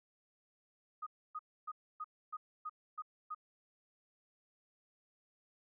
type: tone bursts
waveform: sine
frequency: 1244.5 Hz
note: D#6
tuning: in tune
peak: -39 dBFS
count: 8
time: 1.02-3.348 s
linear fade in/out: 10 ms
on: 46 ms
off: 280 ms
effects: none